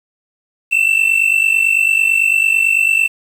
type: tone pair together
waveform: triangle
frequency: 2649 / 2698 Hz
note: E7 / E7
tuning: +8 / +40 cents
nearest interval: unison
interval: 32 cents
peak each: -12 dBFS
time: 0.71-3.08 s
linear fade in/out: 20 ms
effects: 7-bit